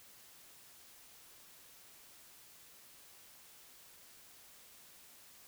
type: silence
effects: white hiss -59 dBFS RMS until 5.47 s